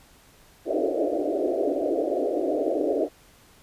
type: band-pass noise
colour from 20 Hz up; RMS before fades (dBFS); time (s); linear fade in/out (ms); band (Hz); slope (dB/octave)
pink; -25; 0.65-3.09; 50; 280 to 690; 96
effects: pink hiss -55 dBFS RMS until 3.62 s + resampled to 32000 Hz